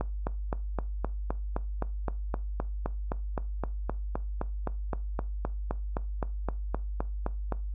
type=click train; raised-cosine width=1 ms; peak=-16 dBFS; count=30; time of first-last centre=0.01-7.523 s; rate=3.86 Hz; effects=noise-tail reverb RT60 0.3 s tail -19 dB re dry + added 50 Hz sine -31 dBFS peak until 7.74 s